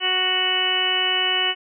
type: harmonic tone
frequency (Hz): 370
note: F#4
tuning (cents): 0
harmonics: 1 / 2 / 3 / 4 / 5 / 6 / 7 / 8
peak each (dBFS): -31 / -30 / -32 / -32 / -28 / -29 / -30 / -20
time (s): 0-1.55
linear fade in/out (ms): 50
effects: none